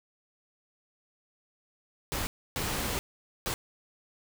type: noise bursts at uneven times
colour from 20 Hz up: pink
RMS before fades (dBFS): -32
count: 3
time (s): 2.12-2.27 / 2.56-2.99 / 3.46-3.54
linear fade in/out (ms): 0
effects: none